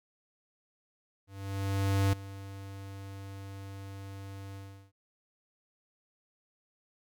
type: tone with ADSR envelope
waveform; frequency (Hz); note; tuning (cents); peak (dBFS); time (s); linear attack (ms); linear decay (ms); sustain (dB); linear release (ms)
square; 98; G2; 0; -24; 1.27-4.92; 860; 4; -18; 370
effects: none